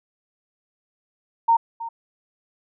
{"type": "tone with echo", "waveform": "sine", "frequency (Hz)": 920, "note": "A#5", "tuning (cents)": -23, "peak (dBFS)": -13, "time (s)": [1.48, 1.57], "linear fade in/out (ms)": 10, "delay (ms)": 320, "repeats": 1, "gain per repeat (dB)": -15, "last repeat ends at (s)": 1.89, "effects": []}